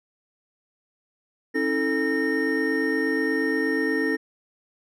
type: tone cluster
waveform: triangle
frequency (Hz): 272.2 / 320.6 / 442 / 1840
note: C#4 / E4 / A4 / A#6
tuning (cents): -31 / -48 / +8 / -23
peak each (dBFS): -25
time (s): 1.54-4.17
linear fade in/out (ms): 20
effects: none